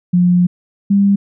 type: tone pair in turn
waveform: sine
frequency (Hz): 177.7 / 199.46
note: F3 / G3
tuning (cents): +30 / +30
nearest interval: major second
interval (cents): 200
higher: second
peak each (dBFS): -8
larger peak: neither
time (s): 0.13-0.47 / 0.9-1.16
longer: first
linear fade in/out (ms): 10
effects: none